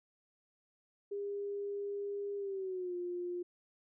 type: tone with pitch glide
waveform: sine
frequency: 404 to 353.7 Hz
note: G#4 to F4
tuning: -48 to +22 cents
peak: -36 dBFS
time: 1.11-3.43 s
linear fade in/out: 10 ms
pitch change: -230 cents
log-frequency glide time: 2.37-2.95 s
effects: none